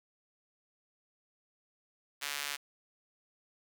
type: tone with high-pass filter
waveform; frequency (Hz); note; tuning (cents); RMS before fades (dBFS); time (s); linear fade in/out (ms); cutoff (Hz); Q
sawtooth; 143.9; D3; -35; -38; 2.21-2.57; 20; 2000; 0.83
effects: none